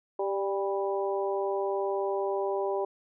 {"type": "harmonic tone with a mistuned harmonic", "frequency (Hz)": 196.5, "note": "G3", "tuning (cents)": 4, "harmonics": [2, 3, 4, 5], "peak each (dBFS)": [-29, -33, -35, -37], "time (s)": [0.19, 2.85], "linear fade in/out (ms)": 5, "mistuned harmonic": 4, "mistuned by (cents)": 23, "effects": []}